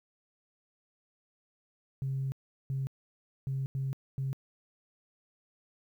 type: tone bursts at uneven times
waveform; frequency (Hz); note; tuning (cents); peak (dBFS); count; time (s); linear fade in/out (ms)
sine; 134.6; C3; +49; -29; 5; 2.02-2.32 / 2.7-2.87 / 3.47-3.66 / 3.75-3.93 / 4.18-4.33; 0
effects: tanh soft clip ceiling -26 dBFS + 11-bit